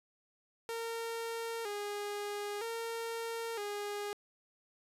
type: tone with vibrato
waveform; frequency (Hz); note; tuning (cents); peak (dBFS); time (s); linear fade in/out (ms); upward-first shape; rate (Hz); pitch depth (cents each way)
sawtooth; 434.3; A4; -23; -33; 0.69-4.13; 0; square; 0.52; 96
effects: resampled to 32000 Hz